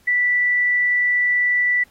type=tone; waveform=sine; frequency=1968 Hz; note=B6; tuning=7 cents flat; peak=-15 dBFS; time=0.07-1.84 s; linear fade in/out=10 ms; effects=pink hiss -56 dBFS RMS until 1.9 s + AAC 48 kbps